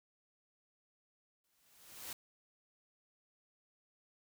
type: noise with exponential growth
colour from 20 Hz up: white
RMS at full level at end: -43 dBFS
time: 1.44-2.13 s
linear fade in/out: 2 ms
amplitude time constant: 150 ms
effects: none